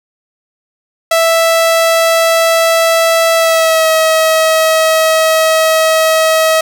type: tone with pitch glide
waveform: sawtooth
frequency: 659.3 to 639.4 Hz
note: E5 to D#5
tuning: 0 to +47 cents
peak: -4 dBFS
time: 1.11-6.61 s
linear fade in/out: 5 ms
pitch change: -53 cents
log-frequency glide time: 3.36-3.89 s
effects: none